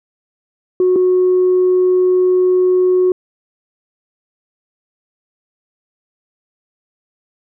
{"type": "tone pair in turn", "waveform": "sine", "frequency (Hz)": [366.4, 366.4], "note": ["F#4", "F#4"], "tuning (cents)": [-17, -17], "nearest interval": "unison", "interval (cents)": 0, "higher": "neither", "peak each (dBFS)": -8, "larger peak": "neither", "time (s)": [[0.8, 0.96], [0.96, 3.12]], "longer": "second", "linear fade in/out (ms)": 2, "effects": ["tanh soft clip ceiling -6 dBFS"]}